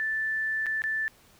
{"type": "tone with dropouts", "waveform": "sine", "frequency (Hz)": 1760, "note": "A6", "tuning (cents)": 0, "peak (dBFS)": -26, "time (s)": [0, 1.08], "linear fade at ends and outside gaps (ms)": 0, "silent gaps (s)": [[0.66, 0.666], [0.819, 0.839]], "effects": ["pink hiss -58 dBFS RMS until 1.39 s"]}